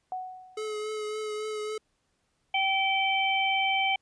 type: tone with exponential decay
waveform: sine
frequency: 742 Hz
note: F#5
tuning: 5 cents sharp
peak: -29 dBFS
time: 0.12-0.86 s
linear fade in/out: 1 ms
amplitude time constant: 160 ms
type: tone with vibrato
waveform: square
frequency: 427.8 Hz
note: A4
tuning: 49 cents flat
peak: -32 dBFS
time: 0.57-1.78 s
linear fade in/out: 5 ms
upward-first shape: triangle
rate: 3.6 Hz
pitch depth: 23 cents each way
type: harmonic tone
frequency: 774 Hz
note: G5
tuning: 22 cents flat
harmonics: 1 / 3 / 4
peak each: -27 / -27 / -30 dBFS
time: 2.54-3.96 s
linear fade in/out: 5 ms
effects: pink hiss -74 dBFS RMS until 4.01 s + resampled to 22050 Hz